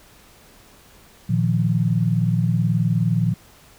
sine chord, Bb suspended fourth, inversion none, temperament equal, 116.54 / 155.56 / 174.61 Hz, Bb2 / Eb3 / F3, 0 / 0 / 0 cents, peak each -20 / -22 / -21 dBFS, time 1.29-3.34 s, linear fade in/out 10 ms, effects pink hiss -50 dBFS RMS until 3.78 s

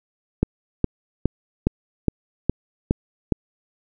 click train, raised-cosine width 3 ms, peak -4 dBFS, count 8, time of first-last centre 0.43-3.323 s, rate 2.42 Hz, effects none

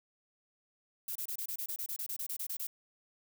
violet noise bursts, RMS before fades -38 dBFS, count 16, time 1.08-2.67 s, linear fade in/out 5 ms, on 75 ms, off 26 ms, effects none

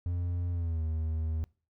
triangle tone with pitch glide, 87.7 to 79.5 Hz, F2 to D#2, +8 to +38 cents, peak -27 dBFS, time 0.06-1.44 s, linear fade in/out 0 ms, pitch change -170 cents, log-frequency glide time 0.51-0.82 s, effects noise-tail reverb RT60 0.4 s tail -25 dB re dry

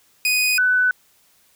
sawtooth / sine tone pair in turn, 2489 / 1498 Hz, D#7 / F#6, 0 / +21 cents, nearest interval major sixth, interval 879 cents, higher first, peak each -13 / -14 dBFS, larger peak first, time 0.25-0.58 / 0.58-0.91 s, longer neither, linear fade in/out 2 ms, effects white hiss -58 dBFS RMS until 1.55 s

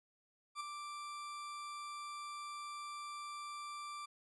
40% pulse tone with ADSR envelope, 1174.7 Hz, D6, in tune, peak -37 dBFS, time 0.55-4.06 s, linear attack 53 ms, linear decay 10 ms, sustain -6 dB, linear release 11 ms, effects resampled to 24000 Hz

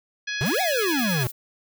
harmonic tone, 837 Hz, G#5, 13 cents sharp, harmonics 2 / 3 / 4 / 5 / 6 / 7, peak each -29 / -33 / -35 / -37 / -39 / -40 dBFS, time 0.27-1.24 s, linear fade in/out 10 ms
square exponential two-way sweep, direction up then down, 116.8 to 784 to 116.8 Hz, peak -23 dBFS, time 0.41-1.27 s, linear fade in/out 0 ms, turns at 0.61 s
violet noise with tremolo, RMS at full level -32 dBFS, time 0.45-1.32 s, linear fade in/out 20 ms, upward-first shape sine, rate 9.4 Hz, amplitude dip 35%
effects none

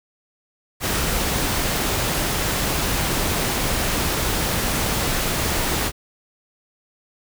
pink noise, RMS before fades -22 dBFS, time 0.8-5.92 s, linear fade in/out 50 ms, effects none

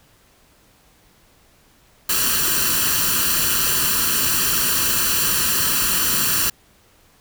white noise with comb filter, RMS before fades -19 dBFS, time 2.09-6.5 s, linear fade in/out 5 ms, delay 0.69 ms, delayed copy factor +0.75, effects pink hiss -55 dBFS RMS until 7.2 s

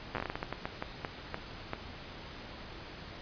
slowing click train, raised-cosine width 0.5 ms, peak -19 dBFS, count 16, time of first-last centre 0.15-1.734 s, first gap 8 ms, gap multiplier 1.32, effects pink hiss -46 dBFS RMS until 3.21 s + resampled to 11025 Hz

